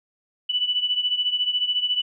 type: beating tone pair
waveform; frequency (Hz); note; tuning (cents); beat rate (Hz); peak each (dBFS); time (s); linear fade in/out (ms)
sine; 2967 / 2981; F#7 / F#7; +4 / +12; 14; -22 / -26; 0.49-2.02; 10
effects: none